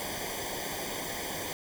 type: noise with comb filter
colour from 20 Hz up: pink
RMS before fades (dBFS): -36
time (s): 0-1.53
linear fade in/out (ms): 0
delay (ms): 0.74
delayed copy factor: -0.8
effects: none